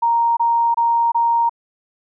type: tone bursts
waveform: sine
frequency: 932.3 Hz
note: A#5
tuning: in tune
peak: -13 dBFS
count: 4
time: 0.02-1.495 s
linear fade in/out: 10 ms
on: 350 ms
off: 25 ms
effects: none